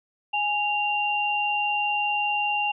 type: tone pair together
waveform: sine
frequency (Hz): 830 / 2775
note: G#5 / F7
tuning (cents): -1 / -12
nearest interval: octave + major sixth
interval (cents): 2089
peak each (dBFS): -25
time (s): 0.33-2.72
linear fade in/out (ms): 10
effects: none